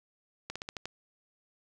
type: slowing click train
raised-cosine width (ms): 0.2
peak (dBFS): -20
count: 6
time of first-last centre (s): 0.5-0.856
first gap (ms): 56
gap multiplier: 1.12
effects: none